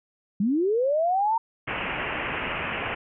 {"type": "linear sweep", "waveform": "sine", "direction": "up", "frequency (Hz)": [186.2, 929], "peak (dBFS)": -20, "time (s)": [0.4, 1.38], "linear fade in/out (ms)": 5}
{"type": "low-pass noise", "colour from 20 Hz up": "white", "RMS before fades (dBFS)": -30, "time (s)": [1.67, 2.95], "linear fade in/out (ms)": 10, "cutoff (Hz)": 2900, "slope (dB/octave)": 96}
{"effects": []}